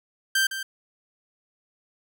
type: tone with echo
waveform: sawtooth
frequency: 1568 Hz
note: G6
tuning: in tune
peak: -16 dBFS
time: 0.35-0.47 s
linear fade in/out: 5 ms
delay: 160 ms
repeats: 1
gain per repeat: -10 dB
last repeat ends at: 0.63 s
effects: none